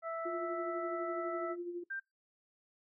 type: harmonic tone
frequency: 659.3 Hz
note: E5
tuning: in tune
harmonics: 1 / 2 / 3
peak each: -38 / -40 / -50 dBFS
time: 0.02-1.56 s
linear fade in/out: 50 ms
type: tone with tremolo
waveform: sine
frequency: 349.2 Hz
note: F4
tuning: in tune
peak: -36 dBFS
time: 0.25-1.84 s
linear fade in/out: 10 ms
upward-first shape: sine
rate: 12 Hz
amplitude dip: 50%
type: tone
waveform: sine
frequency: 1575 Hz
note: G6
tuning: 8 cents sharp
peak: -37 dBFS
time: 1.9-2 s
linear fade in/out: 10 ms
effects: noise-tail reverb RT60 0.2 s tail -23 dB re dry